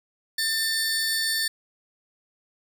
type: tone pair together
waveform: sawtooth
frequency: 1790 / 4478 Hz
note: A6 / C#8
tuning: +29 / +17 cents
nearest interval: octave + major third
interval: 1588 cents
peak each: -23 dBFS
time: 0.38-1.48 s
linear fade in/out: 5 ms
effects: none